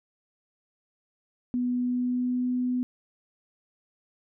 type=tone with pitch glide; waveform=sine; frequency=246.9 to 249.9 Hz; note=B3 to B3; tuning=0 to +21 cents; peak=-24 dBFS; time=1.54-2.83 s; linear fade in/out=0 ms; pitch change=+21 cents; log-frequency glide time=1.75-2.53 s; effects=none